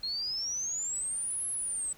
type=exponential two-way sweep; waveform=sine; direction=up then down; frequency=4186 to 11000 to 7940 Hz; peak=-31 dBFS; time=0.03-1.93 s; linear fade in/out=5 ms; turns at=1.47 s; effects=pink hiss -57 dBFS RMS until 1.97 s